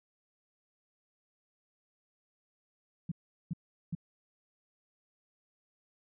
sine tone bursts, 168.2 Hz, E3, 35 cents sharp, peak -31 dBFS, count 3, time 3.09-3.951 s, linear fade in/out 5 ms, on 27 ms, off 390 ms, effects none

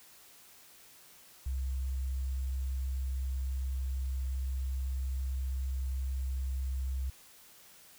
sine tone with sample-and-hold, 65.6 Hz, C2, 5 cents sharp, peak -31 dBFS, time 1.46-7.1 s, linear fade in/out 5 ms, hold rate 7350 Hz, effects white hiss -57 dBFS RMS until 7.98 s

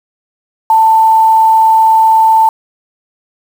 sine tone with quantisation, 888 Hz, A5, 16 cents sharp, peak -4 dBFS, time 0.7-2.49 s, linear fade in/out 2 ms, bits 5, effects none

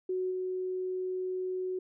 sine tone with level steps, 370 Hz, F#4, in tune, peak -29 / -31 dBFS, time 0.09-1.79 s, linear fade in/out 5 ms, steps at 0.3 s, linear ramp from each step 20 ms, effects none

